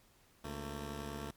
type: tone pair together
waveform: 10% pulse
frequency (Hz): 70.9 / 225.1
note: C#2 / A3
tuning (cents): +40 / +40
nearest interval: octave + minor sixth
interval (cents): 2000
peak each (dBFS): -34 / -37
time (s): 0.44-1.31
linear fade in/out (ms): 5
effects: pink hiss -67 dBFS RMS until 1.36 s + MP3 96 kbps